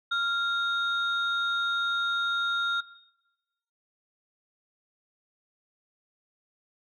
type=tone pair together; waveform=sine; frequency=1391 / 3714 Hz; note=F6 / A#7; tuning=-7 / -7 cents; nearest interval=octave + perfect fourth; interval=1700 cents; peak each=-25 / -29 dBFS; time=0.11-2.81 s; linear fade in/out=10 ms; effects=noise-tail reverb RT60 1.0 s tail -19 dB re dry + tanh soft clip ceiling -18 dBFS